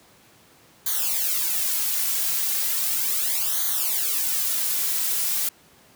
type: noise with flanger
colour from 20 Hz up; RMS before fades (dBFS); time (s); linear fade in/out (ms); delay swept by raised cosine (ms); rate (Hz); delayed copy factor
blue; -24; 0.86-5.49; 5; 0.38 to 3.38; 0.36; -1
effects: pink hiss -54 dBFS RMS until 5.95 s + high-pass 100 Hz 12 dB/octave